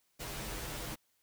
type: noise with comb filter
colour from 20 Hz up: pink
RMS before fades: -41 dBFS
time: 0.19-0.96 s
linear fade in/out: 20 ms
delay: 11 ms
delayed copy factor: -0.95
effects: white hiss -75 dBFS RMS until 1.22 s